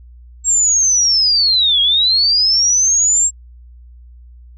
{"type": "linear two-way sweep", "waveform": "sine", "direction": "down then up", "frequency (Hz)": [7580, 3251, 7580], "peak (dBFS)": -10, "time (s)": [0.44, 3.31], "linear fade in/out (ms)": 50, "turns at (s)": 1.81, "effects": ["added 60 Hz sine -37 dBFS peak until 4.57 s"]}